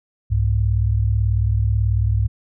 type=tone pair together; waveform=sine; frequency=65.1 / 103.4 Hz; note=C2 / G#2; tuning=-8 / -7 cents; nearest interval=minor sixth; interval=801 cents; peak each=-19 / -17 dBFS; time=0.3-2.28 s; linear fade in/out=20 ms; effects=none